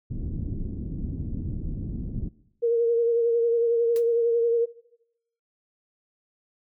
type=low-pass noise; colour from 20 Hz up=pink; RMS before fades=-31 dBFS; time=0.1-2.29 s; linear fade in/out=10 ms; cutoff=280 Hz; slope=24 dB/octave
type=tone with vibrato; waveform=sine; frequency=466.2 Hz; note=A#4; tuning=in tune; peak=-19 dBFS; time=2.62-4.66 s; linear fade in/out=20 ms; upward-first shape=sine; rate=11 Hz; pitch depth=28 cents each way
type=noise with exponential decay; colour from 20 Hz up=white; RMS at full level=-38 dBFS; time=3.96-4.05 s; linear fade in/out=0 ms; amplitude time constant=19 ms
effects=noise-tail reverb RT60 0.9 s tail -21 dB re dry